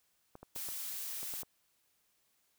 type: clicks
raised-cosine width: 1 ms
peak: -35 dBFS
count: 7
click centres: 0.354 / 0.43 / 0.562 / 0.687 / 1.231 / 1.338 / 1.432 s
type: noise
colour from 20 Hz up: blue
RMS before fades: -41 dBFS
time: 0.55-1.43 s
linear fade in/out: 10 ms
effects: white hiss -75 dBFS RMS until 2.58 s